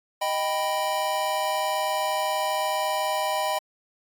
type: chord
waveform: square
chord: Eb augmented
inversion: none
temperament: equal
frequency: 622.3 / 784 / 987.8 Hz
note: Eb5 / G5 / B5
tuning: 0 / 0 / 0 cents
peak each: -29 dBFS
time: 0.21-3.59 s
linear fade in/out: 10 ms
effects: AAC 64 kbps